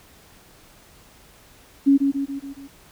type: tone with echo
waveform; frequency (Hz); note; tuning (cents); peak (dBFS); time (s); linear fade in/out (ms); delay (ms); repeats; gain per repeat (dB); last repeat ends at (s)
sine; 277.2; C#4; 0; -11; 1.86-1.98; 20; 140; 5; -5; 2.68
effects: pink hiss -51 dBFS RMS until 2.91 s